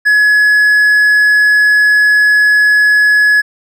triangle tone, 1692 Hz, G#6, 32 cents sharp, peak -4 dBFS, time 0.05-3.42 s, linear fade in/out 20 ms, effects none

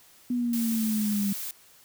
sine exponential sweep, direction down, 247.4 to 198.5 Hz, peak -24 dBFS, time 0.3-1.33 s, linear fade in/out 5 ms
blue noise, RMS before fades -35 dBFS, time 0.53-1.51 s, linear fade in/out 2 ms
effects white hiss -56 dBFS RMS until 1.84 s

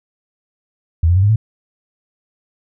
sine tone with pitch steps, 81.8 / 88.18 / 95.06 / 102.47 / 110.46 Hz, E2 / F2 / F#2 / G#2 / A2, -13 / +17 / +47 / -23 / +7 cents, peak -9 dBFS, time 1.03-1.36 s, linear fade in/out 5 ms, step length 66 ms, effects none

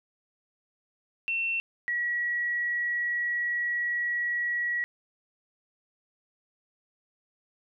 sine tone pair in turn, 2700 / 1922.5 Hz, E7 / B6, +41 / -47 cents, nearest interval tritone, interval 588 cents, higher first, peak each -26 dBFS, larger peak neither, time 1.28-1.6 / 1.88-4.84 s, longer second, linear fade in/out 0 ms, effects none

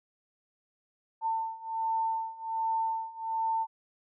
sine beating tone pair, 896 / 897.3 Hz, A5 / A5, +31 / +34 cents, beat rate 1.3 Hz, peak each -33 / -31 dBFS, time 1.21-3.67 s, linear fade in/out 50 ms, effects none

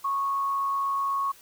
sine tone with frequency modulation, 1103 Hz, C#6, 9 cents flat, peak -24 dBFS, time 0.04-1.32 s, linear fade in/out 10 ms, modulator 96.1 Hz, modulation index 0.27, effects white hiss -53 dBFS RMS until 1.41 s

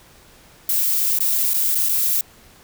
violet noise with dropouts, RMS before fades -19 dBFS, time 0.69-2.21 s, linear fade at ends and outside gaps 2 ms, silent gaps 1.188-1.204 / 1.536-1.542 / 1.748-1.753 / 1.888-1.892 s, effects pink hiss -49 dBFS RMS until 2.63 s

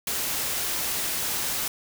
white noise, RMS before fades -28 dBFS, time 0.07-1.68 s, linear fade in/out 2 ms, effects none

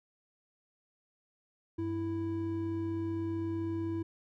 triangle tone pair together, 97.99 / 329.6 Hz, G2 / E4, 0 / 0 cents, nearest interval octave + major sixth, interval 2100 cents, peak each -36 / -31 dBFS, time 1.78-4.03 s, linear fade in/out 10 ms, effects none

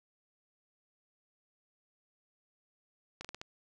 slowing click train, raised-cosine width 0.2 ms, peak -25 dBFS, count 5, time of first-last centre 3.21-3.415 s, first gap 36 ms, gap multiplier 1.24, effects none

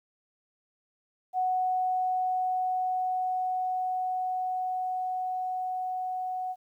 sine tone with level ramp, 740 Hz, F#5, in tune, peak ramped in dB -24 to -30 dBFS, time 1.33-6.56 s, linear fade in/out 50 ms, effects 11-bit

